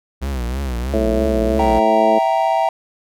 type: tone with vibrato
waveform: 45% pulse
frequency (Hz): 64.1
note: C2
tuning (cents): -35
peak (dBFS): -20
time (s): 0.21-1.8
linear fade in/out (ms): 20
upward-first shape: triangle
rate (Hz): 3.1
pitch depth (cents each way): 180
type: harmonic tone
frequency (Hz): 110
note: A2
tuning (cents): 0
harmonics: 2 / 3 / 4 / 5 / 6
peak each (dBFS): -22 / -22 / -22 / -22 / -22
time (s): 0.93-2.19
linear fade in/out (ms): 10
type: chord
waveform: triangle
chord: E diminished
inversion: none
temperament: equal with one note detuned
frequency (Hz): 659.3 / 775.4 / 932.3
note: E5 / G5 / Bb5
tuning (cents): 0 / -19 / 0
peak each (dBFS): -16 / -16 / -18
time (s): 1.59-2.69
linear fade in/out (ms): 2
effects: none